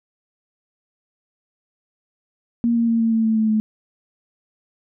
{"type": "tone with pitch steps", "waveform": "sine", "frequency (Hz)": [234.7, 232, 229.3, 226.7, 224.1, 221.5, 219, 216.5], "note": ["A#3", "A#3", "A#3", "A#3", "A3", "A3", "A3", "A3"], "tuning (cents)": [12, -8, -28, -48, 32, 12, -8, -28], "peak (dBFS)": -15, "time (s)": [2.64, 3.6], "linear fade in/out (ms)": 0, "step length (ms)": 120, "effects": []}